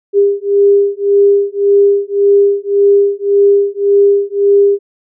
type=beating tone pair; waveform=sine; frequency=401.1 / 402.9 Hz; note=G4 / G4; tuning=+40 / +48 cents; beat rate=1.8 Hz; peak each=-10 dBFS; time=0.13-4.79 s; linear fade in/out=50 ms; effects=none